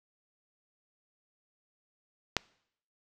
click, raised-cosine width 0.2 ms, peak -8 dBFS, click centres 2.367 s, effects noise-tail reverb RT60 0.7 s tail -24 dB re dry

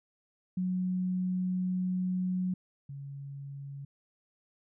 sine tone pair in turn, 183.4 / 139.51 Hz, F#3 / C#3, -15 / +11 cents, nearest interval perfect fourth, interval 474 cents, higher first, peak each -28 / -39 dBFS, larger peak first, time 0.57-2.54 / 2.89-3.85 s, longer first, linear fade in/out 5 ms, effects none

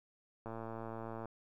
click train, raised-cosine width 1 ms, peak -30 dBFS, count 91, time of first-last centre 0.46-1.256 s, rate 113 Hz, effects 12-bit

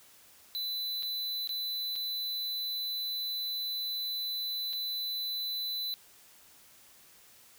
square tone with dropouts, 4000 Hz, B7, 21 cents sharp, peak -33 dBFS, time 0.55-5.94 s, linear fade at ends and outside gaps 0 ms, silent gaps 1.025-1.031 / 1.474-1.492 / 1.956-1.961 / 4.729-4.733 s, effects white hiss -58 dBFS RMS until 7.58 s

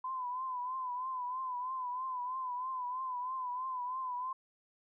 sine tone with vibrato, 1014 Hz, B5, 45 cents sharp, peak -35 dBFS, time 0.04-4.33 s, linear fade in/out 5 ms, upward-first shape triangle, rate 3.1 Hz, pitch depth 74 cents each way, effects none

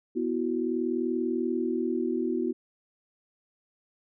sine chord, B suspended fourth, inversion none, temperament equal, 246.9 / 329.6 / 370 Hz, B3 / E4 / F#4, 0 / 0 / 0 cents, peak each -30 dBFS, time 0.15-2.53 s, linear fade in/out 20 ms, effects none

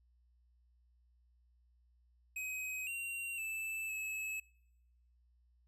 square tone with pitch steps, 2527 / 2754 / 2636 / 2589 Hz, D#7 / F7 / E7 / E7, +26 / -25 / -1 / -32 cents, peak -39 dBFS, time 2.36-4.4 s, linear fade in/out 5 ms, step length 510 ms, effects noise-tail reverb RT60 0.9 s tail -25 dB re dry + added 60 Hz sine -67 dBFS peak until 5.67 s

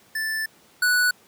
square tone pair in turn, 1760 / 1477.6 Hz, A6 / F#6, 0 / -3 cents, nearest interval minor third, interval 303 cents, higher first, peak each -25 / -18 dBFS, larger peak second, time 0.15-0.46 / 0.82-1.11 s, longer first, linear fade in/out 5 ms, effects pink hiss -55 dBFS RMS until 1.27 s + high-pass 150 Hz 12 dB/octave

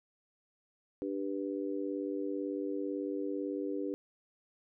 harmonic tone, 98 Hz, G2, in tune, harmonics 3 / 4 / 5, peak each -36 / -38 / -40 dBFS, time 1.02-3.94 s, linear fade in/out 0 ms, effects none

